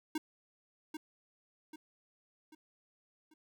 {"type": "tone with echo", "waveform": "square", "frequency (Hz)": 311.1, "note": "D#4", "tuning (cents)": 0, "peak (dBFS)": -33, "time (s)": [0.15, 0.18], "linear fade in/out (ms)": 5, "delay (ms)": 790, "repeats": 4, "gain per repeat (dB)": -7, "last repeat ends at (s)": 3.34, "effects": []}